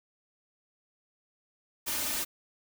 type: noise with comb filter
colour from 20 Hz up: white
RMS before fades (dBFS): -32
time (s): 1.86-2.25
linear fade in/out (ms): 20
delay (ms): 3.3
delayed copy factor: +0.55
effects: none